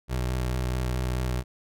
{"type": "tone with vibrato", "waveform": "25% pulse", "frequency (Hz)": 62.6, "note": "B1", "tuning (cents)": 24, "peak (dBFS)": -22, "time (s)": [0.08, 1.44], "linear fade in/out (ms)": 50, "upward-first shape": "square", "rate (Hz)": 4.6, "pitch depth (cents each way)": 17, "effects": []}